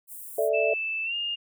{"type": "high-pass noise", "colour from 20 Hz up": "white", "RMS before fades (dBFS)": -41, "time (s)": [0.07, 0.5], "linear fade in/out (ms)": 50, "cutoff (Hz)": 8300, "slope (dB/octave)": 48}
{"type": "chord", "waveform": "sine", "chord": "A suspended fourth", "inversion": "none", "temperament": "equal", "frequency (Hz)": [440, 587.3, 659.3], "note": ["A4", "D5", "E5"], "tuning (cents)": [0, 0, 0], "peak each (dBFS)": -26, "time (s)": [0.38, 0.74], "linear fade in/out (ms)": 5}
{"type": "tone with pitch glide", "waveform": "sine", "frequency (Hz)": [2637, 2826], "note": ["E7", "F7"], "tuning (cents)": [0, 20], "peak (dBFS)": -27, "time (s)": [0.53, 1.36], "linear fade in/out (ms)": 20, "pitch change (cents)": 120, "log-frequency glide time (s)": [1.04, 1.15]}
{"effects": []}